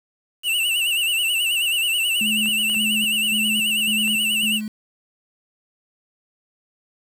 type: tone with vibrato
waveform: square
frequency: 2800 Hz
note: F7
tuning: 4 cents sharp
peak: -19 dBFS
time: 0.43-4.61 s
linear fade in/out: 50 ms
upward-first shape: sine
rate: 9.3 Hz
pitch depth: 100 cents each way
type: tone with tremolo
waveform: sine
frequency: 214.2 Hz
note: A3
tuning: 46 cents flat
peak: -25 dBFS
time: 2.21-4.68 s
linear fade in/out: 2 ms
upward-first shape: square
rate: 1.8 Hz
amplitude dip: 55%
type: clicks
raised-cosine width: 0.3 ms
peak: -22 dBFS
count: 4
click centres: 2.459 / 2.698 / 2.745 / 4.077 s
effects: 7-bit